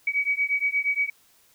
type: beating tone pair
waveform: sine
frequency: 2264 / 2272.5 Hz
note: C#7 / C#7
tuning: +36 / +42 cents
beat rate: 8.5 Hz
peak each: -25 dBFS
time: 0.07-1.1 s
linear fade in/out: 5 ms
effects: white hiss -60 dBFS RMS until 1.54 s